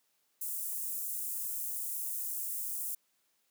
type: high-pass noise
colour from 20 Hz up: white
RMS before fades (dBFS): -37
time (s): 0.41-2.95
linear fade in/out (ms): 5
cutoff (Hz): 8300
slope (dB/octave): 24
effects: white hiss -75 dBFS RMS until 3.5 s + high-pass 150 Hz 12 dB/octave